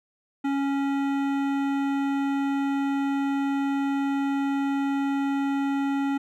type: tone with hard clipping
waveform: sine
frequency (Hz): 277.2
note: C#4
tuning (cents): 0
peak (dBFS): -25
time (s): 0.44-6.18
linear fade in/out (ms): 10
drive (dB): 15
effects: none

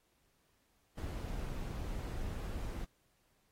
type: noise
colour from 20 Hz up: brown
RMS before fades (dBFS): -40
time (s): 0.97-2.85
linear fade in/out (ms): 10
effects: pink hiss -75 dBFS RMS until 3.51 s + AAC 48 kbps

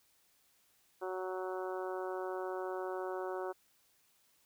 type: harmonic tone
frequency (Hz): 185.8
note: F#3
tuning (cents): +7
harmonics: 2 / 3 / 4 / 5 / 6 / 7 / 8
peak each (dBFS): -39 / -43 / -45 / -47 / -49 / -50 / -51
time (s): 1.01-3.53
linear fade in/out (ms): 20
effects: white hiss -71 dBFS RMS until 4.45 s

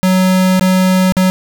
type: tone with dropouts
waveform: square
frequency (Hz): 185.9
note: F#3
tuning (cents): +8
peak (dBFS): -9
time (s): 0.03-1.3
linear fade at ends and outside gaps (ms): 0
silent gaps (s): 0.595-0.61 / 1.122-1.168
effects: none

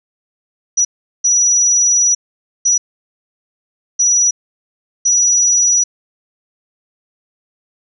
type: tone bursts at uneven times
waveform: sine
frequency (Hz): 5860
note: F#8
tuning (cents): -18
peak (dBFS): -9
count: 5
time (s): 0.77-0.85 / 1.24-2.15 / 2.65-2.78 / 3.99-4.31 / 5.05-5.84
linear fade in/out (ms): 10
effects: none

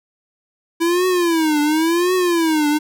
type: tone with vibrato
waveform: square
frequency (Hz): 330.1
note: E4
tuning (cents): +2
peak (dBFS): -15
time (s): 0.8-2.79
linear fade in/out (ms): 20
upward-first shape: triangle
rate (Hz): 0.93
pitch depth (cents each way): 210
effects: none

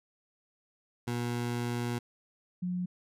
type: tone pair in turn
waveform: 20% pulse / sine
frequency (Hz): 120 / 179.8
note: B2 / F#3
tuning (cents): -49 / -49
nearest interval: perfect fifth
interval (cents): 700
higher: second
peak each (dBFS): -26 / -30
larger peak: first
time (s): 1.07-1.99 / 2.62-2.86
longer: first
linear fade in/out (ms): 10
effects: resampled to 32000 Hz

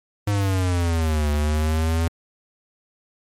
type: exponential two-way sweep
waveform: square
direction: down then up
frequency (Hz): 103.83 to 73.42 to 83.4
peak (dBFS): -19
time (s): 0.27-2.08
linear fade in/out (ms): 5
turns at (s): 1.3
effects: MP3 64 kbps

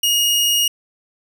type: tone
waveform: sawtooth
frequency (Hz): 2869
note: F7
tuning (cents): +46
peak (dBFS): -11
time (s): 0.03-0.68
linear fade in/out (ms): 5
effects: none

